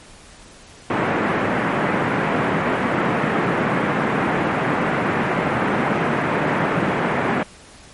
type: band-pass noise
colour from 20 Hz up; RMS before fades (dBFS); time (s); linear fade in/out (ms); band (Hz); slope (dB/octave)
pink; -20; 0.9-7.43; 2; 140 to 2100; 24
effects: pink hiss -44 dBFS RMS until 7.93 s + MP3 48 kbps